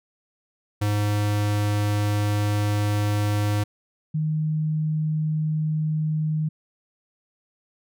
square / sine tone pair in turn, 103.83 / 155.08 Hz, G#2 / D#3, 0 / -5 cents, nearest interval perfect fifth, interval 695 cents, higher second, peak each -21 / -21 dBFS, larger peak neither, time 0.81-3.64 / 4.14-6.49 s, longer first, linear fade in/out 10 ms, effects none

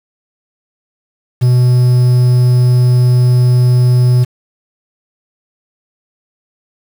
triangle tone with quantisation, 124.3 Hz, B2, 12 cents sharp, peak -4 dBFS, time 1.41-4.25 s, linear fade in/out 20 ms, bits 5, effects none

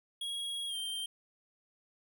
square tone with pitch glide, 3306 to 3155 Hz, G#7 to G7, -9 to +10 cents, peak -36 dBFS, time 0.21-1.06 s, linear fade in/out 5 ms, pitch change -81 cents, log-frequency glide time 0.68-0.75 s, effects none

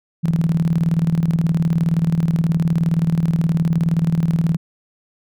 sine tone with tremolo, 164.81 Hz, E3, in tune, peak -12 dBFS, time 0.23-4.57 s, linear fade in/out 20 ms, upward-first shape square, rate 19 Hz, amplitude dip 65%, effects none

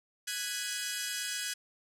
10% pulse chord, G# minor seventh, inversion third, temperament equal with one note detuned, 1480 / 1661.2 / 1975.5 / 2506 Hz, F#6 / G#6 / B6 / D#7, 0 / 0 / 0 / +12 cents, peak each -31 / -28 / -33 / -32 dBFS, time 0.27-1.54 s, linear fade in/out 10 ms, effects low-pass 12000 Hz 12 dB/octave

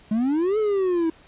triangle exponential two-way sweep, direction up then down, 207.7 to 440 to 320 Hz, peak -17 dBFS, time 0.11-1.1 s, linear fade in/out 5 ms, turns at 0.58 s, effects pink hiss -52 dBFS RMS until 1.27 s + resampled to 8000 Hz

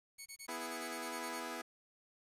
10% pulse tone bursts, 2217 Hz, C#7, in tune, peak -38 dBFS, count 12, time 0.18-1.405 s, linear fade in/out 20 ms, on 81 ms, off 23 ms
10% pulse chord, E major, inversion second, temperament equal, 246.9 / 329.6 / 415.3 Hz, B3 / E4 / G#4, 0 / 0 / 0 cents, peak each -37 / -36 / -39 dBFS, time 0.48-1.62 s, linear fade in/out 10 ms
effects resampled to 32000 Hz + 11-bit

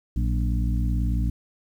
harmonic tone with a mistuned harmonic, 58.27 Hz, A#1, in tune, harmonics 1 / 2 / 3 / 4 / 5, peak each -22 / -28 / -32 / -34 / -36 dBFS, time 0.16-1.3 s, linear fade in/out 5 ms, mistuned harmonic 3, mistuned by +79 cents, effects 9-bit

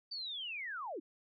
sine linear sweep, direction down, 4641 to 259.9 Hz, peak -39 dBFS, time 0.11-1 s, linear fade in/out 10 ms, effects none

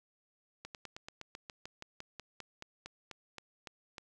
slowing click train, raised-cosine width 0.2 ms, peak -27 dBFS, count 19, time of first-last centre 0.65-3.982 s, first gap 98 ms, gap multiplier 1.07, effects none

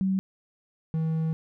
sine / triangle tone pair in turn, 190.7 / 160.36 Hz, G3 / E3, -47 / -47 cents, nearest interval minor third, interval 300 cents, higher first, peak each -22 dBFS, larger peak neither, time 0.01-0.19 / 0.94-1.33 s, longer second, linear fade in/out 0 ms, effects none

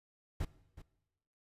brown noise with echo, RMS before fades -35 dBFS, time 0.4-0.45 s, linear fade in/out 5 ms, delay 370 ms, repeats 1, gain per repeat -15 dB, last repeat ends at 0.82 s, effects noise-tail reverb RT60 1.0 s tail -19 dB re dry + resampled to 32000 Hz

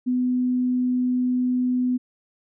sine tone, 250.5 Hz, B3, 25 cents sharp, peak -19 dBFS, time 0.06-1.98 s, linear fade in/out 20 ms, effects none

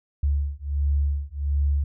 sine beating tone pair, 70.7 / 72.1 Hz, C#2 / D2, +35 / -31 cents, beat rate 1.4 Hz, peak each -24 dBFS, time 0.23-1.84 s, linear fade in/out 5 ms, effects none

